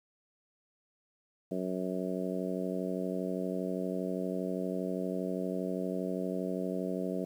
harmonic tone, 92.5 Hz, F#2, in tune, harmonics 2 / 3 / 4 / 5 / 6 / 7, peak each -36 / -38 / -39 / -40 / -41 / -41 dBFS, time 1.51-7.25 s, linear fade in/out 5 ms, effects 10-bit

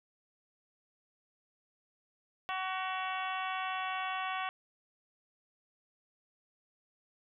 harmonic tone with a mistuned harmonic, 375.1 Hz, F#4, 24 cents sharp, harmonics 2 / 3 / 4 / 5 / 6 / 7 / 8 / 9, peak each -38 / -38 / -43 / -44 / -45 / -44 / -49 / -48 dBFS, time 2.49-4.49 s, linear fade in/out 0 ms, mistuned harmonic 7, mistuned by +50 cents, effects none

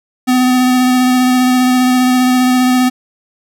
square tone with vibrato, 252.7 Hz, B3, 40 cents sharp, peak -9 dBFS, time 0.27-2.9 s, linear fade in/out 20 ms, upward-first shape sine, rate 15 Hz, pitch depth 14 cents each way, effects none

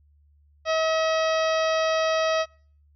harmonic tone with a mistuned harmonic, 640 Hz, D#5, 49 cents sharp, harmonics 1 / 2 / 3 / 4 / 5 / 6 / 7 / 8 / 9, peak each -22 / -28 / -32 / -34 / -36 / -38 / -39 / -40 / -41 dBFS, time 0.65-2.46 s, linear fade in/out 50 ms, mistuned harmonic 7, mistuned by +63 cents, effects noise-tail reverb RT60 0.5 s tail -26 dB re dry + added 73 Hz sine -56 dBFS peak until 2.95 s

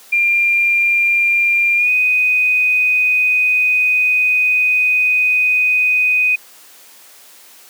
sine tone with pitch glide, 2392 to 2496 Hz, D7 to D#7, +31 to +5 cents, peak -11 dBFS, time 0.12-6.36 s, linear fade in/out 10 ms, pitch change +74 cents, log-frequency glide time 1.76-1.91 s, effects white hiss -43 dBFS RMS until 7.69 s + high-pass 300 Hz 12 dB/octave

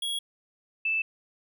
square / sine tone pair in turn, 3322 / 2637 Hz, G#7 / E7, 0 / 0 cents, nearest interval major third, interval 400 cents, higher first, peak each -29 / -24 dBFS, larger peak second, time 0.02-0.19 / 0.85-1.02 s, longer neither, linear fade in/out 5 ms, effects none

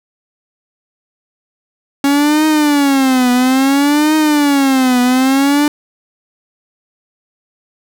45% pulse tone with vibrato, 277.2 Hz, C#4, in tune, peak -9 dBFS, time 2.04-5.68 s, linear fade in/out 2 ms, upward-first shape triangle, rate 0.59 Hz, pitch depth 210 cents each way, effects none

